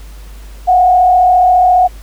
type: tone with frequency modulation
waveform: sine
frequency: 728 Hz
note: F#5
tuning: 28 cents flat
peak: -5 dBFS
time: 0.67-1.88 s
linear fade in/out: 20 ms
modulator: 34.6 Hz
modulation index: 0.6
effects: added 50 Hz sine -29 dBFS peak until 2.02 s + pink hiss -42 dBFS RMS until 2.02 s